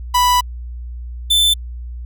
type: tone pair in turn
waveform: 45% pulse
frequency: 987.8 / 3530 Hz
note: B5 / A7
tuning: 0 / +5 cents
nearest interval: octave + minor seventh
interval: 2205 cents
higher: second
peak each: -11 dBFS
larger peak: neither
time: 0.14-0.41 / 1.3-1.54 s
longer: first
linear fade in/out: 10 ms
effects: added 60 Hz sine -26 dBFS peak until 2.05 s